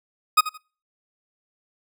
40% pulse tone with echo, 1250 Hz, D#6, 8 cents sharp, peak -11 dBFS, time 0.37-0.41 s, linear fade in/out 10 ms, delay 84 ms, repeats 2, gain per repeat -13 dB, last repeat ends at 0.578 s, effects noise-tail reverb RT60 0.4 s tail -25 dB re dry

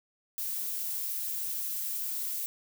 violet noise, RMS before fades -34 dBFS, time 0.38-2.46 s, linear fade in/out 0 ms, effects none

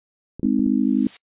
clicks, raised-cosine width 3 ms, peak -21 dBFS, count 4, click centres 0.396 / 0.456 / 0.594 / 0.665 s
sine chord, Ab major, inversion none, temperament just, 207.7 / 259.6 / 311.5 Hz, Ab3 / C4 / Eb4, 0 / -13 / +2 cents, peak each -21 / -19 / -23 dBFS, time 0.43-1.07 s, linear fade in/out 2 ms
blue noise with exponential growth, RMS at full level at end -32 dBFS, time 0.61-1.17 s, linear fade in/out 5 ms, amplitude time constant 120 ms
effects noise-tail reverb RT60 0.1 s tail -25 dB re dry + resampled to 8000 Hz

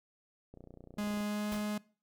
click train, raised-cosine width 2 ms, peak -37 dBFS, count 21, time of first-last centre 0.54-1.207 s, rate 30 Hz
45% pulse tone with pitch glide, 207.7 to 209.7 Hz, G#3 to G#3, 0 to +17 cents, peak -33 dBFS, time 0.98-1.78 s, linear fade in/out 5 ms, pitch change +17 cents, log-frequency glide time 1.2-1.5 s
pink noise with exponential decay, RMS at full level -40 dBFS, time 1.52-1.73 s, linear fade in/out 0 ms, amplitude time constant 45 ms
effects noise-tail reverb RT60 0.4 s tail -22 dB re dry

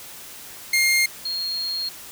sawtooth / sine tone pair in turn, 2125 / 4258 Hz, C7 / C8, +26 / +30 cents, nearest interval octave, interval 1204 cents, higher second, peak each -13 / -24 dBFS, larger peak first, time 0.73-1.06 / 1.25-1.89 s, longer second, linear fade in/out 5 ms, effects white hiss -40 dBFS RMS until 2.11 s

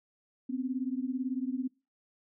sine beating tone pair, 250.8 / 268.8 Hz, B3 / C4, +27 / +47 cents, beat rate 18 Hz, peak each -33 / -34 dBFS, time 0.49-1.68 s, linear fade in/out 10 ms, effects noise-tail reverb RT60 0.3 s tail -24 dB re dry

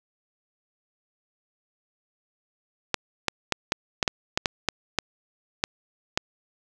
clicks, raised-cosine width 0.2 ms, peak -4 dBFS, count 12, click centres 2.943 / 3.283 / 3.523 / 3.721 / 4.028 / 4.078 / 4.375 / 4.458 / 4.687 / 4.987 / 5.639 / 6.175 s, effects none

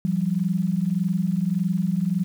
sine tone pair together, 170.7 / 192.4 Hz, F3 / G3, -39 / -32 cents, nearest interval major second, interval 207 cents, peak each -23 dBFS, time 0.05-2.24 s, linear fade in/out 0 ms, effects 8-bit

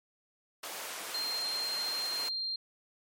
pink high-pass noise, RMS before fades -41 dBFS, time 0.63-2.29 s, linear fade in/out 5 ms, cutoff 590 Hz, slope 12 dB/octave
sine tone, 4186 Hz, C8, in tune, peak -32 dBFS, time 1.14-2.56 s, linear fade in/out 5 ms
effects MP3 64 kbps

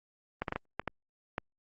clicks, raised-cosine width 0.5 ms, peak -17 dBFS, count 7, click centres 0.42 / 0.482 / 0.524 / 0.56 / 0.796 / 0.877 / 1.381 s, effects Opus 24 kbps

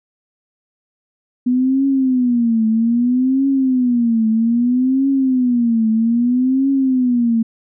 sine tone with vibrato, 245.6 Hz, B3, 9 cents flat, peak -12 dBFS, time 1.46-7.43 s, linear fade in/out 10 ms, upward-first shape triangle, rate 0.62 Hz, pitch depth 200 cents each way, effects none

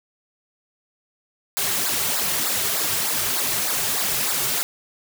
white noise with flanger, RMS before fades -23 dBFS, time 1.57-4.63 s, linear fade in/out 0 ms, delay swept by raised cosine 0.32 to 4.12 ms, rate 3.3 Hz, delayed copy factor -0.85, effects none

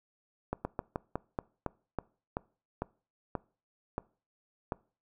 slowing click train, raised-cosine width 1 ms, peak -18 dBFS, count 13, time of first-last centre 0.53-4.722 s, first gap 120 ms, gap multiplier 1.18, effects noise-tail reverb RT60 0.4 s tail -23 dB re dry

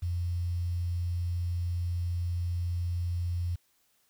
sine tone with quantisation, 87.31 Hz, F2, in tune, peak -28 dBFS, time 0.02-3.56 s, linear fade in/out 10 ms, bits 9, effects white hiss -70 dBFS RMS until 4.09 s

